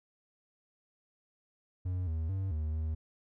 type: tone with pitch steps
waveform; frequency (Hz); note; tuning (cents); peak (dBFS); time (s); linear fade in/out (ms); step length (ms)
triangle; 91.1 / 80.1 / 96 / 77.3 / 78.8; F#2 / E2 / G2 / D#2 / D#2; -26 / -49 / -36 / -11 / +23; -29; 1.85-2.95; 10; 220
effects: none